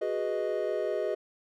triangle chord, G# minor seventh, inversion third, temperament equal, 370 / 415.3 / 493.9 / 622.3 Hz, F#4 / G#4 / B4 / D#5, 0 / 0 / 0 / 0 cents, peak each -33 / -31 / -33 / -30 dBFS, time 0.01-1.15 s, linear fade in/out 10 ms, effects none

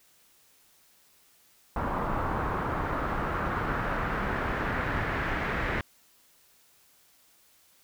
pink noise with low-pass filter sweep, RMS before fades -30 dBFS, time 1.76-5.81 s, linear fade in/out 2 ms, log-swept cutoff 1100 to 1900 Hz, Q 2.2, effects white hiss -62 dBFS RMS until 7.83 s

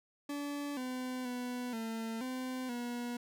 40% pulse tone with pitch steps, 287.7 / 254.2 / 247.3 / 225.3 / 256.4 / 241.3 Hz, D4 / C4 / B3 / A3 / C4 / B3, -36 / -50 / +3 / +41 / -35 / -40 cents, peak -36 dBFS, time 0.29-3.17 s, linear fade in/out 5 ms, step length 480 ms, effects none

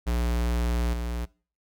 square tone with level steps, 59.2 Hz, A#1, 27 cents sharp, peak -24 / -29 dBFS, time 0.06-1.26 s, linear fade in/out 20 ms, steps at 0.93 s, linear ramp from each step 5 ms, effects noise-tail reverb RT60 0.4 s tail -23 dB re dry

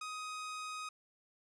sawtooth tone, 1254 Hz, D#6, 13 cents sharp, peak -37 dBFS, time 0.01-0.89 s, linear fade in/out 5 ms, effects resampled to 22050 Hz

